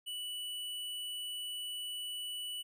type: tone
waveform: square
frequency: 2960 Hz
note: F#7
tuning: in tune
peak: -39 dBFS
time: 0.06-2.63 s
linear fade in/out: 20 ms
effects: none